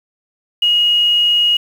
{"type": "tone with quantisation", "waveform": "sine", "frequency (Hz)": 2882, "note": "F#7", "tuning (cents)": -46, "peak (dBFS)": -10, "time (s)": [0.62, 1.57], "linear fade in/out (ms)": 5, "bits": 6, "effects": []}